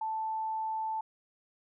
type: tone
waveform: sine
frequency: 880 Hz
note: A5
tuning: in tune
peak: -31 dBFS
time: 0.01-1.01 s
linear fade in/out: 5 ms
effects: none